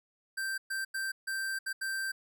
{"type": "tone bursts at uneven times", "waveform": "square", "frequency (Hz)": 1567, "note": "G6", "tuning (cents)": -1, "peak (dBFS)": -33, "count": 6, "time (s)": [[0.37, 0.58], [0.7, 0.85], [0.94, 1.12], [1.27, 1.59], [1.66, 1.73], [1.81, 2.12]], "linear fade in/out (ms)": 10, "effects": []}